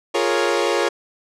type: chord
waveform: sawtooth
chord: Bb minor seventh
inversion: second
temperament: equal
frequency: 349.2 / 415.3 / 466.2 / 554.4 Hz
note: F4 / Ab4 / Bb4 / Db5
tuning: 0 / 0 / 0 / 0 cents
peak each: -19 dBFS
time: 0.14-0.89 s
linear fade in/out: 10 ms
effects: low-pass 7000 Hz 12 dB/octave